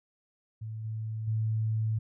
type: tone with level steps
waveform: sine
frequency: 110 Hz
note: A2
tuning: in tune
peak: -35 / -32 / -26 dBFS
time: 0.61-1.99 s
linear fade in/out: 10 ms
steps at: 0.84 / 1.27 s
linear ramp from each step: 10 ms
effects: none